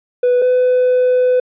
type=tone pair in turn; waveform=triangle; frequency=493.9 / 502.5 Hz; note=B4 / B4; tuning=0 / +30 cents; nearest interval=unison; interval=30 cents; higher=second; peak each=-7 dBFS; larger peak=neither; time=0.23-0.42 / 0.42-1.4 s; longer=second; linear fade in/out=5 ms; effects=tanh soft clip ceiling -5 dBFS + resampled to 8000 Hz